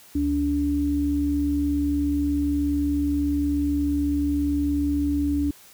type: tone pair together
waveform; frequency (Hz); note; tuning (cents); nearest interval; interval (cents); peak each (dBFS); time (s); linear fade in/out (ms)
sine; 72.2 / 288.8; D2 / D4; -29 / -29; 2 octaves; 2400; -27 / -21; 0.15-5.51; 5
effects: white hiss -50 dBFS RMS until 5.73 s